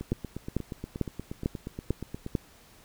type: two click trains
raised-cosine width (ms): 3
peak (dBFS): -13 / -22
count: 6 / 20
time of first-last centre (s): 0.12-2.352 / 0.01-2.264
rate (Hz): 2.24 / 8.43
effects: pink hiss -56 dBFS RMS until 2.84 s